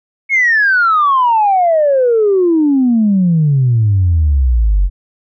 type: exponential sweep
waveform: sine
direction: down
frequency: 2217 to 44 Hz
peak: -7 dBFS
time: 0.29-4.9 s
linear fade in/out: 50 ms
effects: tanh soft clip ceiling -4 dBFS